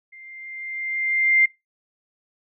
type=tone with level ramp; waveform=sine; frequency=2098 Hz; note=C7; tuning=4 cents sharp; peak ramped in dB=-42 to -12 dBFS; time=0.12-1.46 s; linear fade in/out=10 ms; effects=noise-tail reverb RT60 0.2 s tail -21 dB re dry